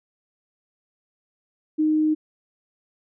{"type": "tone", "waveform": "sine", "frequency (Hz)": 309.1, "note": "D#4", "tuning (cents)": -11, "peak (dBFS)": -17, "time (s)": [1.78, 2.15], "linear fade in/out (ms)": 20, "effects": []}